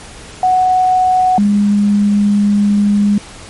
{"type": "tone pair in turn", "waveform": "sine", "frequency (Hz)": [740, 204.7], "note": ["F#5", "G#3"], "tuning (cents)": [0, -25], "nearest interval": "octave + minor seventh", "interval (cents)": 2225, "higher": "first", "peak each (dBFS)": -8, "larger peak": "neither", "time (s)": [[0.43, 1.38], [1.38, 3.18]], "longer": "second", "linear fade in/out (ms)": 2, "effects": ["pink hiss -34 dBFS RMS until 3.49 s", "MP3 48 kbps"]}